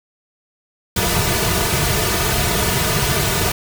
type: noise with comb filter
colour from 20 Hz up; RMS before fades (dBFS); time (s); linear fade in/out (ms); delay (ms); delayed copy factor
pink; -18; 0.96-3.52; 5; 3.7; -0.95
effects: none